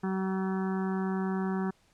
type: harmonic tone with a mistuned harmonic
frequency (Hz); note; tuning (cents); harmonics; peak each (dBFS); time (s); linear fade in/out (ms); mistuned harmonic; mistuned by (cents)
189.8; F#3; +44; 1 / 2 / 4 / 5 / 6 / 7 / 8 / 9; -29 / -35 / -41 / -43 / -45 / -46 / -47 / -48; 0.03-1.71; 10; 9; +15
effects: pink hiss -66 dBFS RMS until 1.93 s + low-pass 9000 Hz 12 dB/octave